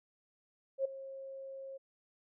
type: tone with ADSR envelope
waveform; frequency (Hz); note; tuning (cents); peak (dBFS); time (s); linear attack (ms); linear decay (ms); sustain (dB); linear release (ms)
sine; 539; C#5; -49; -27; 0.78-1.78; 69; 8; -16; 17
effects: none